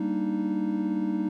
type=chord; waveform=triangle; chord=Eb major seventh; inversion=first; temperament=equal; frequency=196 / 233.1 / 293.7 / 311.1 Hz; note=G3 / Bb3 / D4 / Eb4; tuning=0 / 0 / 0 / 0 cents; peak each=-28 / -31 / -32 / -26 dBFS; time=0-1.29 s; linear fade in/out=5 ms; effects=none